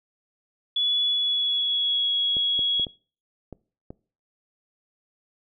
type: tone with pitch glide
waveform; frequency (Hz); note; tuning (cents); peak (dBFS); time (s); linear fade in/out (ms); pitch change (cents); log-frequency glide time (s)
sine; 3411 to 3333; G#7 to G#7; +46 to +5; -21; 0.76-2.85; 5; -41; 1.05-2.11
type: clicks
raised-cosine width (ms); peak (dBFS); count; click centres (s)
2; -24; 6; 2.368 / 2.592 / 2.797 / 2.868 / 3.527 / 3.905
effects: noise-tail reverb RT60 0.4 s tail -22 dB re dry